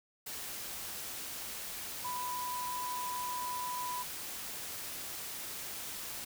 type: tone in noise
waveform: sine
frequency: 991 Hz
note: B5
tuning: 6 cents sharp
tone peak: -36 dBFS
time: 2.04-4.03 s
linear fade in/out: 10 ms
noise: white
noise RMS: -42 dBFS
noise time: 0.26-6.25 s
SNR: +3 dB
effects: none